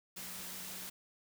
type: tone in noise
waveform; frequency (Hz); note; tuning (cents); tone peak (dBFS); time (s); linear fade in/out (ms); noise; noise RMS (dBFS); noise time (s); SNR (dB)
sine; 185; F#3; 0; -56; 0.16-0.9; 10; white; -45; 0.16-0.9; -14
effects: none